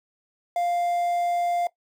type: tone with quantisation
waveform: triangle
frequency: 698.5 Hz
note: F5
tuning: in tune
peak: -20 dBFS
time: 0.56-1.67 s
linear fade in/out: 2 ms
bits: 8
effects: noise-tail reverb RT60 0.1 s tail -17 dB re dry